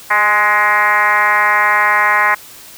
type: tone with frequency modulation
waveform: sine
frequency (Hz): 1467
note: F#6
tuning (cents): -15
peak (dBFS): -9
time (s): 0.1-2.35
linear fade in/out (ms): 10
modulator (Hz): 212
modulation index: 3.1
effects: white hiss -37 dBFS RMS until 2.77 s